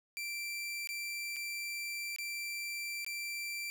sawtooth tone with dropouts, 2349 Hz, D7, in tune, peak -34 dBFS, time 0.17-3.7 s, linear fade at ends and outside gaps 0 ms, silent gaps 0.873-0.89 / 1.361-1.366 / 2.162-2.185 / 3.047-3.064 s, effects none

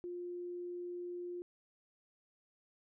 sine tone, 352.9 Hz, F4, 18 cents sharp, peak -40 dBFS, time 0.04-1.42 s, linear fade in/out 0 ms, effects none

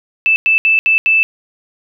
sine tone bursts at uneven times, 2637 Hz, E7, in tune, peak -8 dBFS, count 5, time 0.26-0.36 / 0.46-0.58 / 0.65-0.79 / 0.86-0.98 / 1.06-1.23 s, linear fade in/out 0 ms, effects none

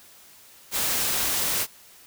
white noise, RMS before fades -25 dBFS, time 0.71-1.67 s, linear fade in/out 50 ms, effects white hiss -51 dBFS RMS until 2.06 s

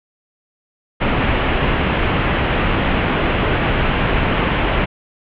pink low-pass noise, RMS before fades -17 dBFS, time 1-4.86 s, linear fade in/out 20 ms, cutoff 3100 Hz, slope 48 dB/octave, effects none

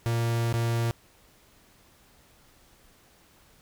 45% pulse tone with dropouts, 116.54 Hz, A#2, in tune, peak -24 dBFS, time 0.06-0.91 s, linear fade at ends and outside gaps 0 ms, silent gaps 0.526-0.54 s, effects pink hiss -59 dBFS RMS until 3.61 s

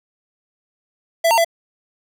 square tone with pitch steps, 666 / 916 / 670 Hz, E5 / A#5 / E5, +18 / -31 / +28 cents, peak -13 dBFS, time 1.24-1.447 s, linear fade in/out 10 ms, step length 69 ms, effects none

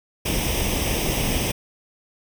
pink noise with comb filter, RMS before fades -23 dBFS, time 0.25-1.52 s, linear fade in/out 10 ms, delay 0.35 ms, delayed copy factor +0.7, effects none

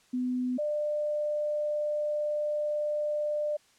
sine tone pair in turn, 251 / 597 Hz, B3 / D5, +28 / +28 cents, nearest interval octave + minor third, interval 1500 cents, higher second, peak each -27 dBFS, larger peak neither, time 0.13-0.58 / 0.58-3.57 s, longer second, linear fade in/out 10 ms, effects white hiss -63 dBFS RMS until 3.78 s + low-pass 8000 Hz 12 dB/octave

